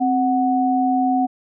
sine tone pair together, 261.9 / 740 Hz, C4 / F#5, +2 / 0 cents, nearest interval octave + tritone, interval 1798 cents, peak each -18 dBFS, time 0-1.27 s, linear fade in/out 20 ms, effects none

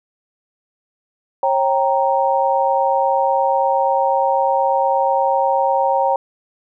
sine chord, G diminished, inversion second, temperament equal with one note detuned, 543.6 / 784 / 932.3 Hz, Db5 / G5 / Bb5, -34 / 0 / 0 cents, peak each -18 dBFS, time 1.43-6.16 s, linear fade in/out 2 ms, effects none

